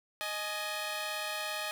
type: tone pair together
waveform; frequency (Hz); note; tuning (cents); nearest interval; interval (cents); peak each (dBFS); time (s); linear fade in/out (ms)
10% pulse; 621 / 840.5; D#5 / G#5; -3 / +20; perfect fourth; 523; -28 / -30; 0.21-1.71; 0
effects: 10-bit